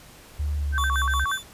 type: tone with pitch glide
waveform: sine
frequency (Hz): 73.42 to 68.11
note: D2 to C#2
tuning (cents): 0 to -30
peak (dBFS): -23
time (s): 0.39-1.25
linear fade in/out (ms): 10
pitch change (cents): -130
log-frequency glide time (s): 0.57-0.92
type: tone with vibrato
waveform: sine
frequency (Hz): 1318.5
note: E6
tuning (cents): 0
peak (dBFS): -23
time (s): 0.72-1.39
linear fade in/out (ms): 50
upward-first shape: square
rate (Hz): 8.4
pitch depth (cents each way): 280
type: tone with tremolo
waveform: sawtooth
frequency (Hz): 3497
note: A7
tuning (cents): -11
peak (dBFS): -26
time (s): 0.78-1.43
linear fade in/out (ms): 0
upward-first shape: triangle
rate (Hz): 5.8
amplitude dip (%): 85
effects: pink hiss -48 dBFS RMS until 1.53 s + resampled to 32000 Hz